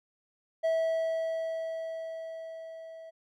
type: tone with level ramp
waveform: triangle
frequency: 651 Hz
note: E5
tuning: 22 cents flat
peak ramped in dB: -22 to -42 dBFS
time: 0.63-3.11 s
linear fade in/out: 20 ms
effects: none